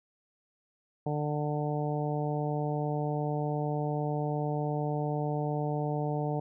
harmonic tone, 148.7 Hz, D3, 22 cents sharp, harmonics 1 / 2 / 3 / 4 / 5 / 6, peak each -31 / -37 / -36 / -38 / -37 / -42 dBFS, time 1.06-6.4 s, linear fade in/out 5 ms, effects none

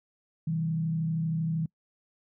sine tone with frequency modulation, 161.5 Hz, E3, 35 cents flat, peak -26 dBFS, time 0.47-1.66 s, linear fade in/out 5 ms, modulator 32.8 Hz, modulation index 0.45, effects noise-tail reverb RT60 0.1 s tail -25 dB re dry

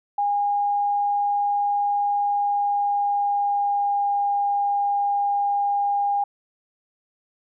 sine tone with pitch glide, 815 to 809.4 Hz, G#5 to G#5, -33 to -45 cents, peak -19 dBFS, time 0.18-6.24 s, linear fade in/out 5 ms, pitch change -12 cents, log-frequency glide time 2.2-4.22 s, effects none

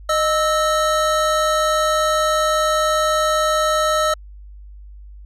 square tone pair together, 617 / 1307.4 Hz, D#5 / E6, -15 / -15 cents, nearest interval octave + minor second, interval 1300 cents, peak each -19 dBFS, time 0.09-4.14 s, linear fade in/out 5 ms, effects added 50 Hz sine -36 dBFS peak until 5.25 s + low-pass 10000 Hz 12 dB/octave

